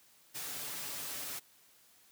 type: noise with comb filter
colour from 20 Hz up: white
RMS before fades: -41 dBFS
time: 0.34-1.4 s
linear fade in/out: 20 ms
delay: 6.9 ms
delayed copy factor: +0.5
effects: white hiss -64 dBFS RMS until 2.11 s + high-pass 80 Hz 12 dB/octave